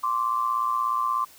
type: tone pair together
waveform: sine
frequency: 1046.5 / 1163.2 Hz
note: C6 / D6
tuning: 0 / -17 cents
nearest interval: major second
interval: 183 cents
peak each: -25 dBFS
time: 0.03-1.25 s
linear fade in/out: 10 ms
effects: white hiss -51 dBFS RMS until 1.38 s